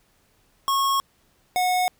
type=tone pair in turn; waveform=square; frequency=1094 / 730.2 Hz; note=C#6 / F#5; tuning=-23 / -23 cents; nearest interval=perfect fifth; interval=700 cents; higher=first; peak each=-20 dBFS; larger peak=neither; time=0.68-1 / 1.56-1.88 s; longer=neither; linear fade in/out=0 ms; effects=pink hiss -63 dBFS RMS until 1.99 s